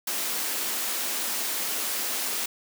white high-pass noise, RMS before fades -29 dBFS, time 0.07-2.46 s, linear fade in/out 5 ms, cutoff 200 Hz, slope 48 dB/octave, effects none

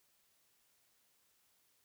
silence, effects white hiss -74 dBFS RMS until 1.84 s

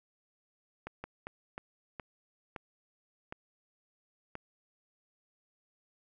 slowing click train, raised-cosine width 0.5 ms, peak -25 dBFS, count 8, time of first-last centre 0.87-4.354 s, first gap 170 ms, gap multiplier 1.35, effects none

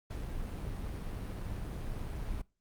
brown noise with amplitude modulation, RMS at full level -37 dBFS, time 0.1-2.42 s, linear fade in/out 10 ms, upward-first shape sine, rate 151 Hz, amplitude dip 25%, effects noise-tail reverb RT60 0.3 s tail -23 dB re dry + Opus 48 kbps

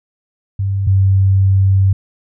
sine tone pair in turn, 98 / 96.54 Hz, G2 / G2, 0 / -26 cents, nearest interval unison, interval 26 cents, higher first, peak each -14 / -8 dBFS, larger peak second, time 0.59-0.87 / 0.87-1.93 s, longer second, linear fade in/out 5 ms, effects none

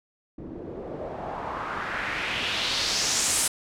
white noise with low-pass filter sweep, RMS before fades -29 dBFS, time 0.38-3.48 s, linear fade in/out 5 ms, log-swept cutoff 280 to 9600 Hz, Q 2.3, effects none

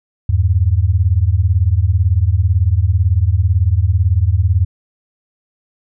sine beating tone pair, 82 / 100 Hz, E2 / G2, -9 / +35 cents, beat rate 18 Hz, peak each -13 dBFS, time 0.29-4.65 s, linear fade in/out 5 ms, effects none

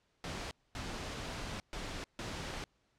pink noise bursts at uneven times, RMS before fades -41 dBFS, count 4, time 0.24-0.51 / 0.75-1.6 / 1.73-2.04 / 2.19-2.64 s, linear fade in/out 0 ms, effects pink hiss -75 dBFS RMS until 2.98 s + low-pass 6000 Hz 12 dB/octave

